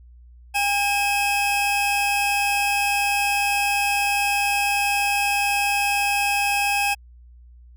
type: tone pair together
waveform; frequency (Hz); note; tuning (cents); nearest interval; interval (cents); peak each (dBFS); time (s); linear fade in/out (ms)
40% pulse; 809.8 / 2571; G#5 / E7; -44 / -44; octave + minor sixth; 2000; -21; 0.54-6.95; 20
effects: added 60 Hz sine -44 dBFS peak until 7.76 s